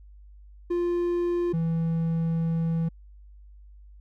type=tone pair in turn; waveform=triangle; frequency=348.8 / 164.61 Hz; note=F4 / E3; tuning=-2 / -2 cents; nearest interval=octave + minor second; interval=1300 cents; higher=first; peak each=-21 dBFS; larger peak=neither; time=0.7-1.53 / 1.53-2.89 s; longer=second; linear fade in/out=10 ms; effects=added 50 Hz sine -46 dBFS peak until 4 s